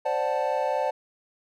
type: chord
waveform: triangle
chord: D dominant seventh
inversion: third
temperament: equal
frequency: 523.3 / 587.3 / 740 / 880 Hz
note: C5 / D5 / F#5 / A5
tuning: 0 / 0 / 0 / 0 cents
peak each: -27 / -26 / -29 / -27 dBFS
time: 0.05-0.91 s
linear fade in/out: 10 ms
effects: none